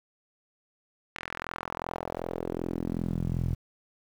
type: tone with band-pass filter sweep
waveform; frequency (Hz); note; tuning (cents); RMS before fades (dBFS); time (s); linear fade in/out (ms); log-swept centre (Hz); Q
sawtooth; 42.64; F1; -41; -33; 1.15-3.55; 10; 2100 to 110; 1.8
effects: 9-bit